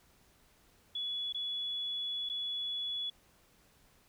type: tone with dropouts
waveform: sine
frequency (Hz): 3400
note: G#7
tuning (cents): +40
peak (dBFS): -34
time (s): 0.95-3.1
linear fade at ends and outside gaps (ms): 5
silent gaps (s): 1.326-1.345 / 2.291-2.297
effects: pink hiss -66 dBFS RMS until 4.08 s